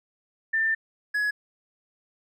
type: tone pair in turn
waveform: sine / triangle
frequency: 1788 / 1683.3 Hz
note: A6 / G#6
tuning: +27 / +23 cents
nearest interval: minor second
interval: 104 cents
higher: first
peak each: -21 / -21 dBFS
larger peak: neither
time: 0.53-0.75 / 1.14-1.31 s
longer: first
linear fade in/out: 10 ms
effects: none